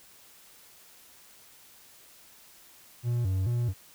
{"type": "tone with vibrato", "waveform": "triangle", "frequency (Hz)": 106.4, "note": "G#2", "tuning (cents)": 42, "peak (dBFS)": -23, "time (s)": [3.03, 3.74], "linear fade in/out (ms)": 50, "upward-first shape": "square", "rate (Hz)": 2.3, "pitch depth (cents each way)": 210, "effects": ["white hiss -55 dBFS RMS until 3.94 s"]}